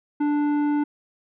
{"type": "tone with tanh clipping", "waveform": "sine", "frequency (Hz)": 293.7, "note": "D4", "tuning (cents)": 0, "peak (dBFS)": -21, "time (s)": [0.2, 0.84], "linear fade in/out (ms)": 10, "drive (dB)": 11, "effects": []}